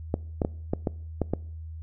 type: clicks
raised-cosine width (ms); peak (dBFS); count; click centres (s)
2; -11; 7; 0.141 / 0.418 / 0.449 / 0.735 / 0.872 / 1.217 / 1.336
effects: noise-tail reverb RT60 0.6 s tail -23 dB re dry + added 80 Hz sine -36 dBFS peak until 1.82 s